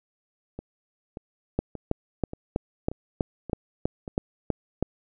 two click trains, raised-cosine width 2 ms, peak -10 / -22 dBFS, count 11 / 7, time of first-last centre 1.59-4.826 / 0.59-4.078 s, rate 3.09 / 1.72 Hz, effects none

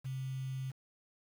sine tone with quantisation, 131.9 Hz, C3, 14 cents sharp, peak -36 dBFS, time 0.04-0.72 s, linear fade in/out 20 ms, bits 9, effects none

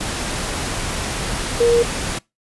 sine tone in noise, 471.1 Hz, A#4, 18 cents sharp, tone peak -11 dBFS, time 1.6-1.83 s, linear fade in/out 10 ms, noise pink, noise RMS -24 dBFS, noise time 0-2.19 s, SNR +10 dB, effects noise-tail reverb RT60 0.2 s tail -23 dB re dry + resampled to 24000 Hz

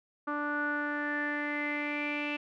sawtooth tone with low-pass filter sweep, 293.7 Hz, D4, in tune, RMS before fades -33 dBFS, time 0.27-2.37 s, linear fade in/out 10 ms, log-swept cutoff 1300 to 2600 Hz, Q 9.3, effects none

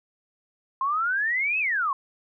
sine exponential two-way sweep, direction up then down, 1046.5 to 2637 to 1046.5 Hz, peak -22 dBFS, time 0.81-1.93 s, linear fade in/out 2 ms, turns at 1.59 s, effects none

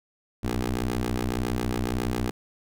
15% pulse ring-modulated tone, 61.74 Hz, B1, in tune, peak -16 dBFS, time 0.43-2.31 s, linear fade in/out 10 ms, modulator 158 Hz, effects none

